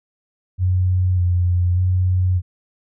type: tone with vibrato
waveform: sine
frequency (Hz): 90.3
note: F#2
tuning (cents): -42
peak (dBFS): -14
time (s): 0.58-2.42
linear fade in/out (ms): 50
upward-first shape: square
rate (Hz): 0.84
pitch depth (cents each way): 26
effects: none